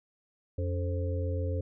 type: harmonic tone with a mistuned harmonic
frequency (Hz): 87.31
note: F2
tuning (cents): 0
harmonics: 1 / 3 / 5 / 6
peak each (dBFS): -29 / -41 / -40 / -38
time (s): 0.58-1.61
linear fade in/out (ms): 5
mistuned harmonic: 3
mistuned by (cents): +130
effects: none